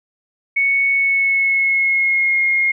sine tone with pitch glide, 2217 to 2143 Hz, C#7 to C7, 0 to +41 cents, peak -13 dBFS, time 0.56-2.72 s, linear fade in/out 10 ms, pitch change -59 cents, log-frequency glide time 0.9-2.42 s, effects none

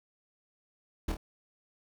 brown noise with echo, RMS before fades -31 dBFS, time 1.08-1.12 s, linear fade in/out 5 ms, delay 25 ms, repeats 2, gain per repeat -5 dB, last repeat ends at 1.17 s, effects none

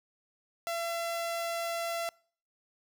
sawtooth tone, 676 Hz, E5, 43 cents sharp, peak -28 dBFS, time 0.67-2.09 s, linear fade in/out 0 ms, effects noise-tail reverb RT60 0.5 s tail -26 dB re dry

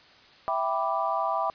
sine chord, E minor seventh, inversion none, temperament equal, 659.3 / 784 / 987.8 / 1174.7 Hz, E5 / G5 / B5 / D6, 0 / 0 / 0 / 0 cents, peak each -30 dBFS, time 0.48-1.5 s, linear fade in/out 0 ms, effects white hiss -54 dBFS RMS until 1.54 s + resampled to 11025 Hz

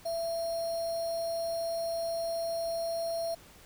sine tone with sample-and-hold, 668 Hz, E5, 23 cents sharp, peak -30 dBFS, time 0.05-3.35 s, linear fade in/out 10 ms, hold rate 4900 Hz, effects pink hiss -55 dBFS RMS until 3.65 s

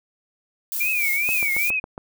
violet noise with tremolo, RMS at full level -26 dBFS, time 0.72-1.7 s, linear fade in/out 0 ms, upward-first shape sine, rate 3.5 Hz, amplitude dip 40%
sine tone with vibrato, 2349 Hz, D7, in tune, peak -20 dBFS, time 0.8-1.8 s, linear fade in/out 10 ms, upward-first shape triangle, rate 2.4 Hz, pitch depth 180 cents each way
click train, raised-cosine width 1 ms, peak -19 dBFS, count 6, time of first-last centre 1.29-1.979 s, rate 7.26 Hz
effects none

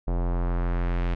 square tone with low-pass filter sweep, 43.65 Hz, F1, in tune, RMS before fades -25 dBFS, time 0.07-1.15 s, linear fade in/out 10 ms, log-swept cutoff 750 to 2700 Hz, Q 1.2, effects none

